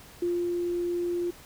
sine tone with ADSR envelope, 349.2 Hz, F4, in tune, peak -24 dBFS, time 0.22-1.31 s, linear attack 5 ms, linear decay 270 ms, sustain -2 dB, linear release 11 ms, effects pink hiss -50 dBFS RMS until 1.45 s

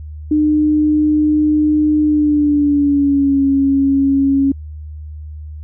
sine tone with pitch glide, 302.9 to 274.6 Hz, D#4 to C#4, -46 to -16 cents, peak -10 dBFS, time 0.31-4.52 s, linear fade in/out 5 ms, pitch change -170 cents, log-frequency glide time 2.02-3.44 s, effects added 76 Hz sine -27 dBFS peak until 5.63 s

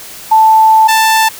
sine / sawtooth tone pair in turn, 880 / 884.3 Hz, A5 / A5, 0 / +8 cents, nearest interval unison, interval 8 cents, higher second, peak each -3 dBFS, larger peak neither, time 0.31-0.88 / 0.88-1.29 s, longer first, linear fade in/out 10 ms, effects white hiss -30 dBFS RMS until 1.39 s

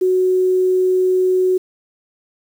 sine tone with quantisation, 370 Hz, F#4, in tune, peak -12 dBFS, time 0.01-1.58 s, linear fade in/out 10 ms, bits 7, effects none

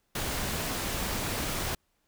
pink noise, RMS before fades -32 dBFS, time 0.15-1.75 s, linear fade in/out 5 ms, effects pink hiss -74 dBFS RMS until 2.07 s

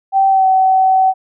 sine tone with pitch glide, 776 to 758.3 Hz, G5 to F#5, -18 to +42 cents, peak -8 dBFS, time 0.12-1.14 s, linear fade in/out 50 ms, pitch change -40 cents, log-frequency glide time 0.29-0.46 s, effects none

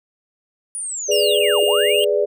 sine linear two-way sweep, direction down then up, 9730 to 327 to 3205 Hz, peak -24 dBFS, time 0.75-2.04 s, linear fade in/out 0 ms, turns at 1.63 s
sine chord, G# diminished, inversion none, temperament equal, 415.3 / 493.9 / 587.3 Hz, G#4 / B4 / D5, 0 / 0 / 0 cents, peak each -18 / -22 / -19 dBFS, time 1.08-2.26 s, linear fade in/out 20 ms
square tone, 2827 Hz, F7, 20 cents sharp, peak -20 dBFS, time 1.11-2.05 s, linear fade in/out 10 ms
effects none

